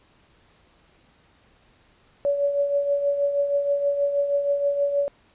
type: tone with tremolo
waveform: sine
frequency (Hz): 568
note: C#5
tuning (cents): +42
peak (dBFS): -17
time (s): 2.25-5.08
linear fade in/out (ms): 0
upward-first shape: triangle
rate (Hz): 6.3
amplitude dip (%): 60
effects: pink hiss -59 dBFS RMS until 5.34 s + resampled to 8000 Hz